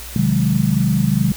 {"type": "chord", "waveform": "sine", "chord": "Ab dominant seventh", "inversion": "first", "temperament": "equal", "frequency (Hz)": [130.81, 155.56, 185, 207.7], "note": ["C3", "Eb3", "Gb3", "Ab3"], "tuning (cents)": [0, 0, 0, 0], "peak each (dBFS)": -19, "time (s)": [0.16, 1.32], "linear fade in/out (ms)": 2, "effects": ["added 60 Hz sine -34 dBFS peak until 1.36 s", "white hiss -34 dBFS RMS until 1.36 s"]}